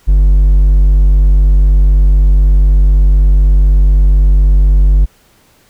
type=tone with hard clipping; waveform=triangle; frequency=48 Hz; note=G1; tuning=36 cents flat; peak=-5 dBFS; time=0.07-5.06 s; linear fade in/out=20 ms; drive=6 dB; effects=pink hiss -49 dBFS RMS until 5.69 s